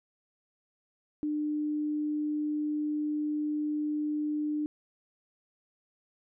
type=tone; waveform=sine; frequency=300 Hz; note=D4; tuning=37 cents sharp; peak=-28 dBFS; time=1.23-4.66 s; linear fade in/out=0 ms; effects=none